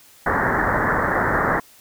white low-pass noise, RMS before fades -20 dBFS, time 0.26-1.6 s, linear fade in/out 5 ms, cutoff 1900 Hz, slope 96 dB/octave, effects white hiss -50 dBFS RMS until 1.8 s

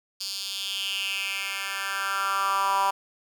10% pulse tone with high-pass filter sweep, 196 Hz, G3, in tune, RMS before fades -28 dBFS, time 0.2-2.91 s, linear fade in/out 10 ms, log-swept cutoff 4500 to 920 Hz, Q 4.2, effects none

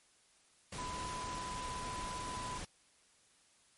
sine tone in noise, 1000 Hz, B5, 21 cents sharp, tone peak -41 dBFS, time 0.78-2.58 s, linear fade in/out 5 ms, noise pink, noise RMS -44 dBFS, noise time 0.72-2.65 s, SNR 0 dB, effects white hiss -68 dBFS RMS until 3.77 s + MP3 48 kbps

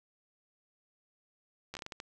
slowing click train, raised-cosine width 0.2 ms, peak -24 dBFS, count 8, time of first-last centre 1.74-2.001 s, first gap 12 ms, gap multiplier 1.37, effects none

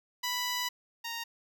10% pulse tone pair in turn, 987.8 / 929.5 Hz, B5 / A#5, 0 / -5 cents, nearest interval minor second, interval 105 cents, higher first, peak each -22 / -27 dBFS, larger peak first, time 0.23-0.69 / 1.04-1.24 s, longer first, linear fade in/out 10 ms, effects none

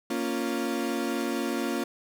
35% pulse chord, Bb minor, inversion none, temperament equal, 233.1 / 277.2 / 349.2 Hz, Bb3 / Db4 / F4, 0 / 0 / 0 cents, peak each -30 dBFS, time 0.1-1.84 s, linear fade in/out 5 ms, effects none

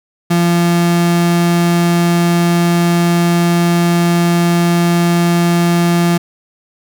35% pulse tone, 171.9 Hz, F3, 27 cents flat, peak -8 dBFS, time 0.3-6.18 s, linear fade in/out 10 ms, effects none

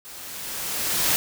white noise with level ramp, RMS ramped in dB -41 to -20 dBFS, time 0.05-1.16 s, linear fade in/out 0 ms, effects none

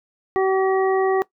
harmonic tone, 381.6 Hz, G4, 47 cents flat, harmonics 1 / 2 / 3 / 5, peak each -17 / -23 / -27 / -31 dBFS, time 0.36-1.22 s, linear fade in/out 0 ms, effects noise-tail reverb RT60 0.1 s tail -19 dB re dry

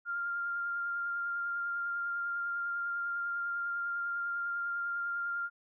sine tone with vibrato, 1396.9 Hz, F6, in tune, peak -32 dBFS, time 0.05-5.5 s, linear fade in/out 50 ms, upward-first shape sine, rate 10 Hz, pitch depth 13 cents each way, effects none

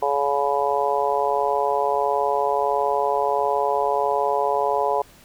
harmonic tone, 141.5 Hz, C#3, 36 cents sharp, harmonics 3 / 4 / 5 / 6 / 7, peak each -25 / -25 / -25 / -25 / -25 dBFS, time 0.02-5.02 s, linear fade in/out 5 ms, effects pink hiss -50 dBFS RMS until 5.24 s

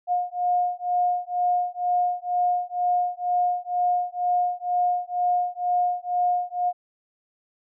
sine beating tone pair, 714 / 716.1 Hz, F5 / F5, +38 / +43 cents, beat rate 2.1 Hz, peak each -24 dBFS, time 0.07-6.73 s, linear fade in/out 50 ms, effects none

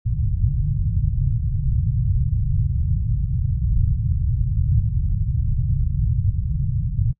white low-pass noise, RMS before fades -20 dBFS, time 0.05-7.13 s, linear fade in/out 20 ms, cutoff 140 Hz, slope 48 dB/octave, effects noise-tail reverb RT60 0.1 s tail -23 dB re dry

